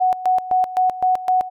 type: tone with tremolo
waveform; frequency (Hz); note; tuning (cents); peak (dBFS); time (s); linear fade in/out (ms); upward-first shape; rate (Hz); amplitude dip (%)
sine; 740; F#5; 0; -13; 0-1.5; 20; square; 3.9; 80
effects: none